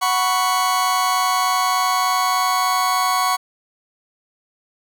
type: chord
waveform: 40% pulse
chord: F# suspended fourth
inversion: none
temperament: just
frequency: 740 / 986.7 / 1110 Hz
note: F#5 / B5 / C#6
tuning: 0 / -2 / +2 cents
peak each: -21 / -23 / -18 dBFS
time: 0.01-3.37 s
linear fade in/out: 20 ms
effects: none